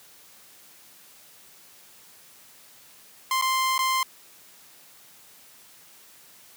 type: tone with dropouts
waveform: sawtooth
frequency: 1046.5 Hz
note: C6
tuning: in tune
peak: -18 dBFS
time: 3.31-4.03 s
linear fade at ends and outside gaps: 2 ms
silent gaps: 3.414-3.422 / 3.78-3.79 s
effects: white hiss -52 dBFS RMS until 6.56 s + high-pass 100 Hz 12 dB/octave